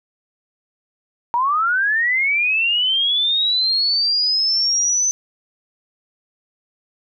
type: linear sweep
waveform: sine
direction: up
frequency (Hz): 928 to 6130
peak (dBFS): -15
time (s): 1.34-5.11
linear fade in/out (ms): 0
effects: none